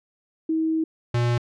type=tone pair in turn; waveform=sine / square; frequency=320 / 119.86 Hz; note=D#4 / A#2; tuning=+49 / +49 cents; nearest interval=octave + perfect fourth; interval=1700 cents; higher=first; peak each=-20 dBFS; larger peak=neither; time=0.49-0.84 / 1.14-1.38 s; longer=first; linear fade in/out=5 ms; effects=low-pass 5000 Hz 12 dB/octave